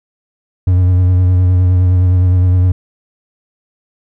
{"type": "tone with vibrato", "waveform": "triangle", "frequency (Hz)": 90.9, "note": "F#2", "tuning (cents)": -30, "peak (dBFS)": -5, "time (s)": [0.67, 2.72], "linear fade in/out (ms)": 5, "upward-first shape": "sine", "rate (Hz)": 9.7, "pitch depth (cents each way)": 30, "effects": []}